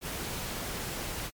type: noise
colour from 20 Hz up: pink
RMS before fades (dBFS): -36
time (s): 0.01-1.31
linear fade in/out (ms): 50
effects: MP3 96 kbps